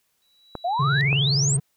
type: tone with exponential growth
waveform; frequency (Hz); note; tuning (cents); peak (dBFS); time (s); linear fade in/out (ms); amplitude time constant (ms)
sine; 3917; B7; -15; -25; 0.22-1.01; 0; 170
type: clicks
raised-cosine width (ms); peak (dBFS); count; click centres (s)
1; -16; 2; 0.553 / 1.129
type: exponential sweep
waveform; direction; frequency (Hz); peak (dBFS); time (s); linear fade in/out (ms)
sine; up; 659.3 to 8730; -21; 0.64-1.57; 10
type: tone with vibrato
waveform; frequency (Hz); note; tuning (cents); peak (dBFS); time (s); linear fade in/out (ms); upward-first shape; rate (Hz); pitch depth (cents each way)
triangle; 138.59; C#3; 0; -18; 0.79-1.6; 10; square; 19; 92
effects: white hiss -70 dBFS RMS until 1.76 s

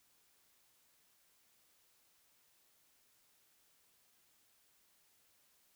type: silence
effects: white hiss -72 dBFS RMS until 5.75 s

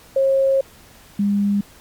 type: tone pair in turn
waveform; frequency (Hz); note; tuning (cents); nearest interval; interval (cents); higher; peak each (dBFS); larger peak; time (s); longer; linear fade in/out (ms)
sine; 540 / 202.3; C#5 / G#3; -45 / -45; octave + perfect fourth; 1700; first; -13 / -15; first; 0.16-0.61 / 1.19-1.61; first; 5
effects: pink hiss -47 dBFS RMS until 1.8 s + MP3 96 kbps

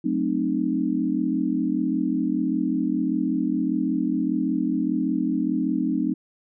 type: chord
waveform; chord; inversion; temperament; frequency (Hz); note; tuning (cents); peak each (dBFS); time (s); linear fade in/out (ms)
sine; F# diminished seventh; none; equal with one note detuned; 185 / 220 / 261.6 / 306.7; F#3 / A3 / C4 / Eb4; 0 / 0 / 0 / -25; -29 / -28 / -25 / -25; 0.04-6.14; 10
effects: none

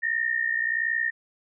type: tone pair together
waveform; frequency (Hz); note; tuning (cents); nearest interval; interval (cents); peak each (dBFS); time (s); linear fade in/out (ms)
sine; 1800 / 1861.3; A6 / A#6; +39 / -3; minor second; 58; -26 / -26; 0.02-1.11; 20
effects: none

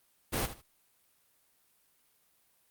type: noise with echo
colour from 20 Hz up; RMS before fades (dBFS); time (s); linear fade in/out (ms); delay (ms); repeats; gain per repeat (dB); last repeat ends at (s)
pink; -31; 0.32-0.47; 20; 75; 2; -12; 0.62
effects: white hiss -70 dBFS RMS until 2.7 s + Opus 32 kbps

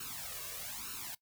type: noise with flanger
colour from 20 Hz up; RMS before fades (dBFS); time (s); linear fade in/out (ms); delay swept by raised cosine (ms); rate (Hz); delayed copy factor
white; -43; 0-1.15; 5; 0.73 to 1.83; 1.1; +0.9
effects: noise-tail reverb RT60 0.1 s tail -20 dB re dry

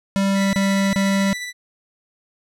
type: tone bursts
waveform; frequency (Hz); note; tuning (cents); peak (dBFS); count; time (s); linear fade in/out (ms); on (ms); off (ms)
square; 196; G3; 0; -17; 3; 0.16-1.33; 0; 370; 30
type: tone with tremolo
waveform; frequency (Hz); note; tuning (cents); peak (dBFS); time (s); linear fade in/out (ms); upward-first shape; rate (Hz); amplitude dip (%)
sawtooth; 1975.5; B6; 0; -22; 0.34-1.53; 50; sine; 14; 35
effects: low-pass 10000 Hz 12 dB/octave

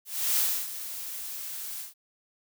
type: noise with ADSR envelope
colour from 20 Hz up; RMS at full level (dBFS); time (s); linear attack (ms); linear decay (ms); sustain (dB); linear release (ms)
blue; -24; 0.05-1.94; 320; 300; -13; 140
effects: none

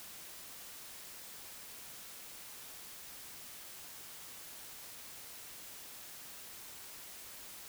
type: silence
effects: white hiss -50 dBFS RMS until 7.68 s

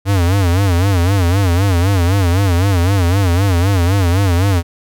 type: tone with vibrato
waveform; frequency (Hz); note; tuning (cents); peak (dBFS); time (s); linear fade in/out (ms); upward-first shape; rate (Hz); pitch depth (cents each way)
square; 92.5; F#2; 0; -11; 0.05-4.63; 50; sine; 3.9; 150
effects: none

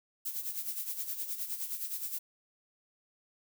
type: noise with tremolo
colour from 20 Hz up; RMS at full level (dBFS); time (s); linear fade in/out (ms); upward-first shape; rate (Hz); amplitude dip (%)
violet; -35; 0.25-2.19; 10; sine; 9.6; 65
effects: none

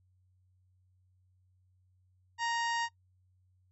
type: harmonic tone with a mistuned harmonic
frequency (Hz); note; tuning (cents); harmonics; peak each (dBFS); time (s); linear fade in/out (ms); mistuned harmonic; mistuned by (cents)
932.3; A#5; 0; 1 / 2 / 3 / 4 / 5 / 6 / 7 / 8; -32 / -36 / -43 / -47 / -45 / -47 / -51 / -49; 2.38-2.89; 50; 3; +26
effects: noise-tail reverb RT60 0.1 s tail -20 dB re dry + added 92 Hz sine -66 dBFS peak until 3.71 s

